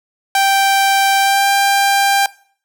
sawtooth tone with pitch glide, 784 to 793.6 Hz, G5 to G5, 0 to +21 cents, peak -7 dBFS, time 0.35-2.26 s, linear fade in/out 2 ms, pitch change +21 cents, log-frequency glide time 1.19-1.49 s, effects noise-tail reverb RT60 0.5 s tail -21 dB re dry

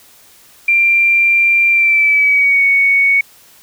sine tone with pitch glide, 2372 to 2226 Hz, D7 to C#7, +17 to +7 cents, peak -8 dBFS, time 0.68-3.21 s, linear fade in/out 5 ms, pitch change -110 cents, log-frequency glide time 1.69-2.64 s, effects white hiss -45 dBFS RMS until 3.62 s

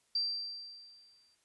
sine tone with exponential decay, 4699 Hz, D8, in tune, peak -28 dBFS, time 0.15-1.35 s, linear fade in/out 5 ms, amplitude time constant 260 ms, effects white hiss -73 dBFS RMS until 1.44 s + resampled to 24000 Hz

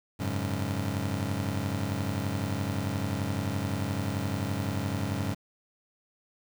25% pulse chord, F# suspended second, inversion none, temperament just, 92.5 / 104.06 / 138.75 Hz, F#2 / G#2 / C#3, 0 / +4 / +2 cents, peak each -30 / -29 / -32 dBFS, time 0.19-5.35 s, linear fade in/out 20 ms, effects 8-bit

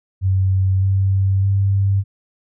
sine tone with pitch steps, 95 / 96.66 / 98.35 Hz, F#2 / G2 / G2, +46 / -24 / +6 cents, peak -13 dBFS, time 0.21-2.04 s, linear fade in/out 50 ms, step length 610 ms, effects none

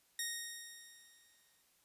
10% pulse tone with exponential decay, 1864.7 Hz, A#6, in tune, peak -27 dBFS, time 0.19-1.62 s, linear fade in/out 2 ms, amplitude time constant 310 ms, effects white hiss -72 dBFS RMS until 1.84 s + resampled to 32000 Hz

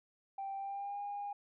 sine tone with pitch glide, 784 to 813.1 Hz, G5 to G#5, 0 to -37 cents, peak -37 dBFS, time 0.38-1.33 s, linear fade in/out 5 ms, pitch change +63 cents, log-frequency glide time 0.57-1 s, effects tanh soft clip ceiling -34 dBFS

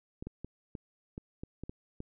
clicks, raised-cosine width 3 ms, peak -27 dBFS, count 9, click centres 0.225 / 0.27 / 0.446 / 0.752 / 1.179 / 1.435 / 1.636 / 1.695 / 2.004 s, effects none

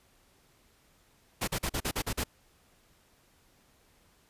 pink noise bursts, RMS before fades -31 dBFS, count 8, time 1.41-2.24 s, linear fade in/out 10 ms, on 67 ms, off 42 ms, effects pink hiss -65 dBFS RMS until 4.29 s + resampled to 32000 Hz

